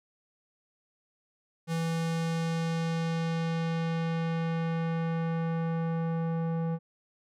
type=tone with low-pass filter sweep; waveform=square; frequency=164.81 Hz; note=E3; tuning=in tune; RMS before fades=-30 dBFS; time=1.67-6.79 s; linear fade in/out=50 ms; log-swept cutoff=11000 to 870 Hz; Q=0.75; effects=none